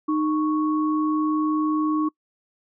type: tone pair together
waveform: sine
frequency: 307.7 / 1108.7 Hz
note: D#4 / C#6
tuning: -19 / 0 cents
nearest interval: octave + minor seventh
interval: 2219 cents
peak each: -20 / -27 dBFS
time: 0.08-2.09 s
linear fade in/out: 10 ms
effects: noise-tail reverb RT60 0.1 s tail -25 dB re dry